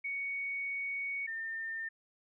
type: tone pair in turn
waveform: sine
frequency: 2231 / 1806.4 Hz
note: C#7 / A6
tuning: +11 / +45 cents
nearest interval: major third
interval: 366 cents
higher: first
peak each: -34 / -36 dBFS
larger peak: first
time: 0.04-1.27 / 1.27-1.89 s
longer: first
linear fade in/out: 10 ms
effects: none